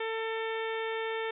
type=harmonic tone; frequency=447.3 Hz; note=A4; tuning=28 cents sharp; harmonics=1 / 2 / 3 / 4 / 5 / 6 / 7 / 8; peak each=-33 / -39 / -43 / -40 / -42 / -48 / -48 / -48 dBFS; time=0-1.31 s; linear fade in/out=5 ms; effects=none